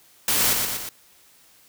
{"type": "noise with echo", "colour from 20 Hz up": "white", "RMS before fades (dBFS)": -21, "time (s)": [0.28, 0.53], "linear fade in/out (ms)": 2, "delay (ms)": 120, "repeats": 3, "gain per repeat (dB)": -4, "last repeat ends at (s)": 0.89, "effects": ["white hiss -55 dBFS RMS until 1.68 s"]}